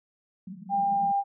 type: band-pass noise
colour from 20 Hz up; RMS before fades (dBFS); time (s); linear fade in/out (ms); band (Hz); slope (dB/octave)
pink; -41; 0.47-1.12; 5; 170 to 210; 96
type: tone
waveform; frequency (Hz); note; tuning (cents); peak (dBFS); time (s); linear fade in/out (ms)
sine; 798; G5; +31; -22; 0.69-1.24; 50
effects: none